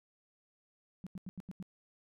sine tone bursts, 185 Hz, F#3, in tune, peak -40 dBFS, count 6, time 1.04-1.626 s, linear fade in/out 0 ms, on 26 ms, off 86 ms, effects none

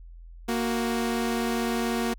sawtooth tone pair together, 233.1 / 370 Hz, A#3 / F#4, 0 / 0 cents, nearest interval minor sixth, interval 800 cents, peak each -22 / -27 dBFS, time 0.48-2.14 s, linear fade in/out 10 ms, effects added 42 Hz sine -42 dBFS peak until 2.18 s

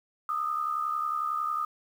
sine tone pair together, 1222 / 1293 Hz, D#6 / E6, -32 / -34 cents, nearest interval minor second, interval 98 cents, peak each -28 / -34 dBFS, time 0.29-1.65 s, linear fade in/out 2 ms, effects 9-bit

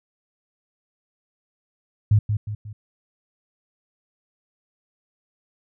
sine tone with echo, 105.5 Hz, G#2, 28 cents sharp, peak -12 dBFS, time 2.11-2.19 s, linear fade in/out 5 ms, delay 180 ms, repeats 3, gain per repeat -7 dB, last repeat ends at 2.73 s, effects none

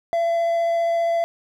triangle tone with vibrato, 675 Hz, E5, 41 cents sharp, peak -16 dBFS, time 0.13-1.24 s, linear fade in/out 0 ms, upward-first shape triangle, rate 15 Hz, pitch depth 9 cents each way, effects none

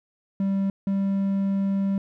triangle tone pair in turn, 195.4 / 196.08 Hz, G3 / G3, -5 / +1 cents, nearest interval unison, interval 6 cents, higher second, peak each -19 / -19 dBFS, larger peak neither, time 0.4-0.7 / 0.87-1.98 s, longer second, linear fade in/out 2 ms, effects none

